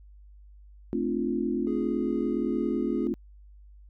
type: chord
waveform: sine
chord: D minor seventh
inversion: second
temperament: equal with one note detuned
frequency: 220 / 261.6 / 299.1 / 349.2 Hz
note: A3 / C4 / D4 / F4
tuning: 0 / 0 / +32 / 0 cents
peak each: -31 / -30 / -33 / -30 dBFS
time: 0.93-3.14 s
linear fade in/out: 0 ms
type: tone with tremolo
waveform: triangle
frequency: 415.3 Hz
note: G#4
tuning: in tune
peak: -32 dBFS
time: 1.67-3.07 s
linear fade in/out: 0 ms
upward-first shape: triangle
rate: 2.3 Hz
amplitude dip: 25%
effects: added 50 Hz sine -48 dBFS peak until 3.89 s

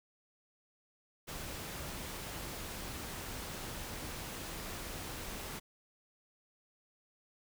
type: noise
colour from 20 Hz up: pink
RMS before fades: -43 dBFS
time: 1.27-5.6 s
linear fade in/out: 20 ms
effects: none

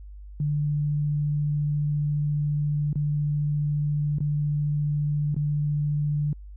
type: tone with dropouts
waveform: sine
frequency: 147.6 Hz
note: D3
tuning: 9 cents sharp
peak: -22 dBFS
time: 0.4-6.33 s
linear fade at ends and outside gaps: 2 ms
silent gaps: 2.93-2.956 / 4.185-4.204 / 5.345-5.364 s
effects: added 50 Hz sine -39 dBFS peak until 6.56 s

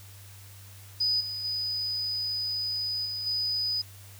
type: tone with level steps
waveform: sine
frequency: 4978 Hz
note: D#8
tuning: in tune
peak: -23 / -32 / -28 / -31 / -26 dBFS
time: 1-3.82 s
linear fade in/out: 10 ms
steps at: 1.2 / 1.44 / 3.05 / 3.26 s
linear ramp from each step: 10 ms
effects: added 98 Hz sine -47 dBFS peak until 4.19 s + white hiss -52 dBFS RMS until 4.19 s

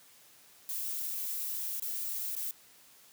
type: noise with dropouts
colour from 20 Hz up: violet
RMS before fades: -36 dBFS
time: 0.69-2.51 s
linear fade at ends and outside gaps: 1 ms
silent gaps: 1.798-1.822 / 2.352-2.364 s
effects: white hiss -59 dBFS RMS until 3.12 s + high-pass 80 Hz 12 dB/octave

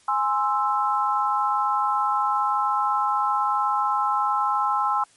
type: chord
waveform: sine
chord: Ab augmented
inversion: none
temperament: equal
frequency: 830.6 / 1046.5 / 1318.5 Hz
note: Ab5 / C6 / E6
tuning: 0 / 0 / 0 cents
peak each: -24 dBFS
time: 0.08-5.04 s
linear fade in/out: 5 ms
effects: white hiss -57 dBFS RMS until 5.16 s + MP3 48 kbps

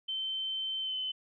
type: tone with pitch glide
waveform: sine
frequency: 3091 to 3045 Hz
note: G7 to F#7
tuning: -25 to +49 cents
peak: -32 dBFS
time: 0.08-1.12 s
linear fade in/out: 10 ms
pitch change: -26 cents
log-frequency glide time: 0.81-0.95 s
effects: none

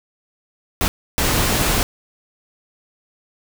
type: noise bursts at uneven times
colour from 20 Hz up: pink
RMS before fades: -18 dBFS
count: 2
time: 0.81-0.88 / 1.18-1.83 s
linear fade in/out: 0 ms
effects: none

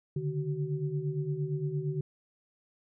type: tone cluster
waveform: sine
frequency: 141.2 / 149.9 / 376.9 Hz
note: C#3 / D3 / F#4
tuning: +32 / +36 / +32 cents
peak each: -35 / -32 / -37 dBFS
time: 0.16-2.01 s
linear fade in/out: 5 ms
effects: none

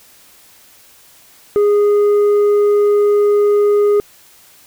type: tone with tanh clipping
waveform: sine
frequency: 412.3 Hz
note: G#4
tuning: 13 cents flat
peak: -10 dBFS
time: 1.56-4 s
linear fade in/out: 0 ms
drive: 4 dB
effects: white hiss -46 dBFS RMS until 4.66 s

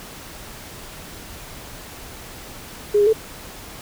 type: tone with pitch steps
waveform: sine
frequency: 414.6 / 409.2 / 440.8 Hz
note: G#4 / G#4 / A4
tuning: -3 / -26 / +3 cents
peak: -12 dBFS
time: 2.94-3.132 s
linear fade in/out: 10 ms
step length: 64 ms
effects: pink hiss -38 dBFS RMS until 3.81 s

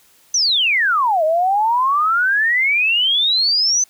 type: exponential two-way sweep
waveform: sine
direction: down then up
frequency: 6200 to 613 to 6200 Hz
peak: -13 dBFS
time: 0.34-3.84 s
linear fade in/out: 5 ms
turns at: 1.24 s
effects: white hiss -53 dBFS RMS until 3.89 s

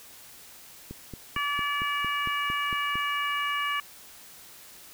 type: click train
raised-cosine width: 3 ms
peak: -25 dBFS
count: 10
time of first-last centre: 0.91-2.955 s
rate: 4.4 Hz
type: harmonic tone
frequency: 576 Hz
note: D5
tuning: 34 cents flat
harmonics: 2 / 3 / 4 / 5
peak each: -29 / -33 / -33 / -34 dBFS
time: 1.36-3.8 s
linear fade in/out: 2 ms
effects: white hiss -49 dBFS RMS until 4.93 s

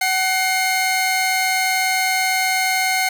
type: tone pair together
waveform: sawtooth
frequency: 752 / 2127 Hz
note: F#5 / C7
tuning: +28 / +28 cents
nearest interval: octave + tritone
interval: 1800 cents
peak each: -16 dBFS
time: 0.01-3.09 s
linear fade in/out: 5 ms
effects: none

